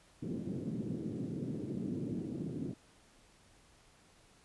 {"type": "band-pass noise", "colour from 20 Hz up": "pink", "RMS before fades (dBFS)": -39, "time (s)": [0.22, 2.74], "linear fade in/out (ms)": 10, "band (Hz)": [140, 340], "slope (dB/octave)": 24, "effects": ["pink hiss -64 dBFS RMS until 4.44 s", "resampled to 24000 Hz"]}